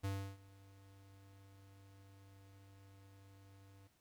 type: tone with ADSR envelope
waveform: square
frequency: 98 Hz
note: G2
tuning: in tune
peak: -37 dBFS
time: 0.03-3.88 s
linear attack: 18 ms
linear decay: 320 ms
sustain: -23 dB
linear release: 14 ms
effects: pink hiss -75 dBFS RMS until 4 s